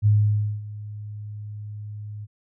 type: tone with ADSR envelope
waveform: sine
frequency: 104.9 Hz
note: G#2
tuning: 18 cents sharp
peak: -13 dBFS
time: 0.02-2.27 s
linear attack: 42 ms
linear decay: 550 ms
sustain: -19 dB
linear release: 34 ms
effects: none